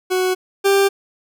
40% pulse tone pair in turn, 370 / 394.9 Hz, F#4 / G4, 0 / +13 cents, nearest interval minor second, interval 113 cents, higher second, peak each -15 / -11 dBFS, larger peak second, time 0.1-0.35 / 0.64-0.89 s, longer neither, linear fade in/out 20 ms, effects none

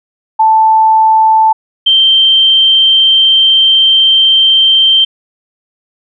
sine tone pair in turn, 880 / 3136 Hz, A5 / G7, 0 / 0 cents, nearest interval octave + minor seventh, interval 2200 cents, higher second, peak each -4 dBFS, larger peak neither, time 0.39-1.53 / 1.86-5.05 s, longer second, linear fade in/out 10 ms, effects none

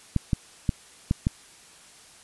clicks, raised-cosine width 5 ms, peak -9 dBFS, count 5, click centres 0.163 / 0.332 / 0.692 / 1.111 / 1.269 s, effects white hiss -51 dBFS RMS until 2.23 s + resampled to 24000 Hz

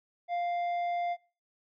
sine tone with tanh clipping, 698.5 Hz, F5, in tune, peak -30 dBFS, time 0.28-1.17 s, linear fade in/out 50 ms, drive 7 dB, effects noise-tail reverb RT60 0.4 s tail -24 dB re dry

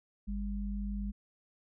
sine tone pair together, 50.31 / 201.4 Hz, G1 / G3, +46 / +47 cents, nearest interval 2 octaves, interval 2401 cents, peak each -35 / -37 dBFS, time 0.27-1.12 s, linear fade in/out 20 ms, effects none

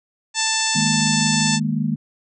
harmonic tone, 885 Hz, A5, 10 cents sharp, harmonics 1 / 2 / 3 / 4 / 5 / 6 / 7 / 8 / 9, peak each -27 / -27 / -27 / -27 / -27 / -27 / -27 / -27 / -27 dBFS, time 0.34-1.6 s, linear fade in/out 50 ms
sine chord, D# suspended fourth, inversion none, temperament equal, 155.56 / 207.7 / 233.1 Hz, D#3 / G#3 / A#3, 0 / 0 / 0 cents, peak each -23 dBFS, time 0.75-1.96 s, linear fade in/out 10 ms
effects none

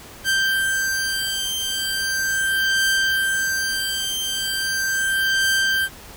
sawtooth beating tone pair, 1568 / 1568.38 Hz, G6 / G6, 0 / 0 cents, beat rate 0.38 Hz, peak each -19 dBFS, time 0.24-5.89 s, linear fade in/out 50 ms, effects pink hiss -41 dBFS RMS until 6.16 s

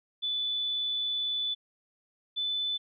sine tone pair in turn, 3482 / 3504 Hz, A7 / A7, -19 / -8 cents, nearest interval unison, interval 11 cents, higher second, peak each -28 dBFS, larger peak neither, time 0.22-1.55 / 2.36-2.78 s, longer first, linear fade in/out 20 ms, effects none

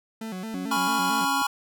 40% pulse tone with vibrato, 202.7 Hz, G#3, 42 cents flat, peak -31 dBFS, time 0.21-1.25 s, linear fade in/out 5 ms, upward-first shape square, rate 4.5 Hz, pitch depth 160 cents each way
sine tone, 275.6 Hz, C#4, 10 cents flat, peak -31 dBFS, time 0.54-1.42 s, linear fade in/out 0 ms
square chord, C# dominant seventh, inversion second, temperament equal, 830.6 / 987.8 / 1108.7 / 1396.9 Hz, G#5 / B5 / C#6 / E#6, 0 / 0 / 0 / 0 cents, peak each -29 dBFS, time 0.71-1.47 s, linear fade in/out 5 ms
effects none

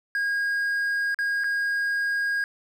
triangle tone with dropouts, 1632 Hz, G#6, 31 cents flat, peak -21 dBFS, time 0.15-2.44 s, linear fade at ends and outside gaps 1 ms, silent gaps 1.145-1.188 / 1.437-1.442 s, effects none

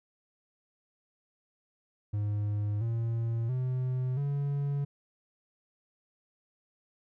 triangle tone with pitch steps, 103.83 / 115.21 / 127.83 / 141.84 Hz, G#2 / A#2 / C3 / C#3, 0 / -20 / -40 / +40 cents, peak -26 dBFS, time 2.13-4.85 s, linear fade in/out 10 ms, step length 680 ms, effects none

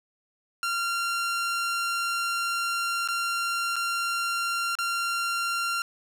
sawtooth tone with dropouts, 1381 Hz, F6, 20 cents flat, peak -22 dBFS, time 0.63-5.82 s, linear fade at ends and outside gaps 1 ms, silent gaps 3.076-3.086 / 3.758-3.764 / 4.753-4.787 s, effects low-pass 11000 Hz 12 dB/octave + 8-bit

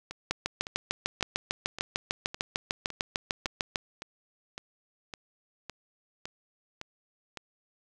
two click trains, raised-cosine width 0.2 ms, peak -10 / -21 dBFS, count 24 / 14, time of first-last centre 0.31-3.758 / 0.11-7.373 s, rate 6.67 / 1.79 Hz, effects none

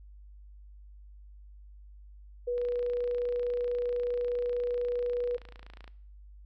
sine tone, 486.9 Hz, B4, 25 cents flat, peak -28 dBFS, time 2.47-5.37 s, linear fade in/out 10 ms
click train, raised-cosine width 0.3 ms, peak -33 dBFS, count 94, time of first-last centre 2.58-5.878 s, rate 28.2 Hz
effects noise-tail reverb RT60 0.6 s tail -19 dB re dry + added 50 Hz sine -48 dBFS peak until 6.45 s

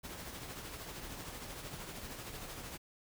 pink noise with tremolo, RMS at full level -44 dBFS, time 0.03-2.78 s, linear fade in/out 20 ms, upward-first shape triangle, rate 13 Hz, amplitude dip 45%, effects none

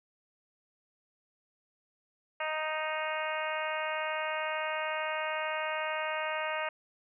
harmonic tone, 311.1 Hz, D#4, in tune, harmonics 2 / 3 / 4 / 5 / 6 / 7 / 8 / 9, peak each -36 / -38 / -39 / -40 / -41 / -41 / -42 / -43 dBFS, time 2.4-6.69 s, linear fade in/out 5 ms, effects none

